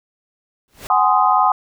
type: noise with exponential growth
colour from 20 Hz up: pink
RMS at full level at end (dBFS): -28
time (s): 0.68-0.87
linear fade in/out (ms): 0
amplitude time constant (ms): 41
type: chord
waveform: sine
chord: Ab dominant seventh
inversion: third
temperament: just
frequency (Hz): 747.5 / 830.6 / 1038.3 / 1245.9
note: Gb5 / Ab5 / C6 / Eb6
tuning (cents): +17 / 0 / -14 / +2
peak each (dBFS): -17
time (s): 0.9-1.52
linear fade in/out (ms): 2
effects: none